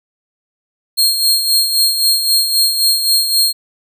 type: tone with tremolo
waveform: sawtooth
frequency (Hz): 4236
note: C8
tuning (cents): +21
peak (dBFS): -6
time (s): 0.97-3.53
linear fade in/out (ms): 20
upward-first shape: sine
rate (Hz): 3.8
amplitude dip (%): 55
effects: none